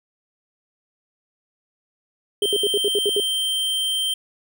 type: tone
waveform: square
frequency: 3136 Hz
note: G7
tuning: in tune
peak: -21 dBFS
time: 2.42-4.14 s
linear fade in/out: 5 ms
type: tone bursts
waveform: sine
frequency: 410.1 Hz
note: G#4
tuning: 22 cents flat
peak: -18 dBFS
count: 8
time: 2.42-3.2 s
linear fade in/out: 2 ms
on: 38 ms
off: 68 ms
effects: none